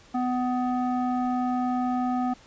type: tone with low-pass filter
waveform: square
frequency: 250 Hz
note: B3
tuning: 21 cents sharp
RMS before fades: -26 dBFS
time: 0.14-2.34 s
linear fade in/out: 10 ms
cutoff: 970 Hz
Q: 7.6
effects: pink hiss -53 dBFS RMS until 2.46 s + resampled to 16000 Hz